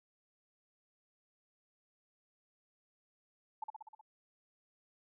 sine tone with echo, 870 Hz, A5, 20 cents flat, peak -36 dBFS, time 3.62-3.64 s, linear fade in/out 5 ms, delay 62 ms, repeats 6, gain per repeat -3 dB, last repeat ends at 4.012 s, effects none

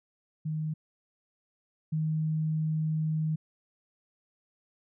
sine tone pair in turn, 155.56 / 156.64 Hz, D#3 / D#3, 0 / +12 cents, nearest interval unison, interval 12 cents, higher second, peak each -29 / -26 dBFS, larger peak second, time 0.45-0.74 / 1.92-3.36 s, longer second, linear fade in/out 10 ms, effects none

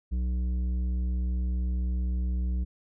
sine tone with tanh clipping, 61.74 Hz, B1, in tune, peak -27 dBFS, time 0.11-2.65 s, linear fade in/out 20 ms, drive 9 dB, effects none

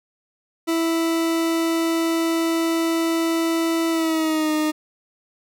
40% pulse tone with pitch glide, 329.6 to 307.5 Hz, E4 to D#4, 0 to -20 cents, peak -18 dBFS, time 0.67-4.72 s, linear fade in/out 20 ms, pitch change -120 cents, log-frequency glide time 3.9-4.52 s, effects none

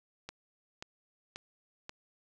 click train, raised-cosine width 0.2 ms, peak -24 dBFS, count 4, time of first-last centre 0.29-1.894 s, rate 1.87 Hz, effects none

